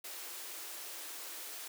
white high-pass noise, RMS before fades -45 dBFS, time 0.04-1.68 s, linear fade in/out 5 ms, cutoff 290 Hz, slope 96 dB/octave, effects none

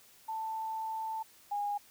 sine tone pair in turn, 885 / 819.2 Hz, A5 / G#5, +10 / -24 cents, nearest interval minor second, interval 134 cents, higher first, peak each -34 / -31 dBFS, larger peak second, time 0.28-1.23 / 1.51-1.78 s, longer first, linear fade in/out 10 ms, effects white hiss -60 dBFS RMS until 1.9 s

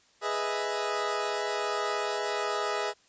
20% pulse chord, E major seventh, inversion first, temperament equal, 415.3 / 493.9 / 622.3 / 659.3 Hz, G#4 / B4 / D#5 / E5, 0 / 0 / 0 / 0 cents, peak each -27 / -31 / -30 / -31 dBFS, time 0.21-2.94 s, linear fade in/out 50 ms, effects white hiss -63 dBFS RMS until 3.08 s + resampled to 16000 Hz

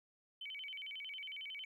triangle tone with vibrato, 2637 Hz, E7, in tune, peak -40 dBFS, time 0.41-1.65 s, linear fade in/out 5 ms, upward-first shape square, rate 11 Hz, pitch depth 260 cents each way, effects tanh soft clip ceiling -42 dBFS

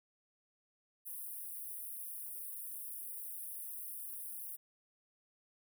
white high-pass noise, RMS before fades -45 dBFS, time 1.05-4.57 s, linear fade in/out 20 ms, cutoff 9200 Hz, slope 96 dB/octave, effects none

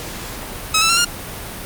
10% pulse tone with pitch steps, 1281 / 1322.3 / 1365 / 1409.1 Hz, E6 / E6 / F6 / F6, -50 / +5 / -40 / +15 cents, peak -4 dBFS, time 0.74-1.048 s, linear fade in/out 5 ms, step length 77 ms, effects pink hiss -30 dBFS RMS until 1.65 s + Opus 48 kbps

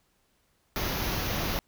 pink band-stop noise, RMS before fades -30 dBFS, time 0.76-1.59 s, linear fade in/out 0 ms, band 6500 to 11000 Hz, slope 96 dB/octave, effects pink hiss -70 dBFS RMS until 1.67 s

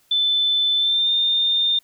sine tone with pitch glide, 3520 to 3621 Hz, A7 to A7, 0 to +49 cents, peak -16 dBFS, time 0.11-1.79 s, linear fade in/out 5 ms, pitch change +49 cents, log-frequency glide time 0.77-1.11 s, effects white hiss -60 dBFS RMS until 1.83 s

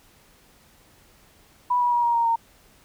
sine tone with pitch steps, 983 / 970 / 957.2 / 944.6 / 932.1 / 919.8 Hz, B5 / B5 / A#5 / A#5 / A#5 / A#5, -8 / -31 / +46 / +23 / 0 / -23 cents, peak -18 dBFS, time 1.7-2.36 s, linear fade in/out 10 ms, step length 110 ms, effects pink hiss -56 dBFS RMS until 2.84 s

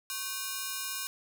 5% pulse ring-modulated tone, 1318.5 Hz, E6, in tune, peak -19 dBFS, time 0.1-1.07 s, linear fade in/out 0 ms, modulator 223 Hz, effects none

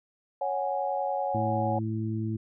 sine chord, C# suspended fourth, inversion none, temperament equal, 554.4 / 740 / 830.6 Hz, C#5 / F#5 / G#5, 0 / 0 / 0 cents, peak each -31 dBFS, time 0.41-1.79 s, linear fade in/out 5 ms
harmonic tone, 110 Hz, A2, in tune, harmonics 1 / 2 / 3, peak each -30 / -33 / -35 dBFS, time 1.34-2.37 s, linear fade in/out 10 ms
effects none

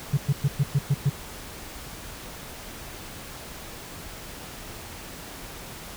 sine tone bursts, 140 Hz, C#3, 18 cents sharp, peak -15 dBFS, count 7, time 0.13-1.098 s, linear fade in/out 10 ms, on 44 ms, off 110 ms, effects tanh soft clip ceiling -16 dBFS + pink hiss -40 dBFS RMS until 5.96 s

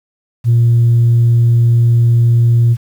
sine tone, 117.7 Hz, A#2, 17 cents sharp, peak -5 dBFS, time 0.44-2.77 s, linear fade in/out 50 ms, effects tanh soft clip ceiling -4 dBFS + 7-bit

